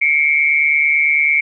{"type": "tone pair together", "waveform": "sine", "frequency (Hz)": [2165, 2314], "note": ["C#7", "D7"], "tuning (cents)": [-41, -26], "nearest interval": "minor second", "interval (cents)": 115, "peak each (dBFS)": -14, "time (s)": [0.01, 1.41], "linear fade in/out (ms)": 10, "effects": []}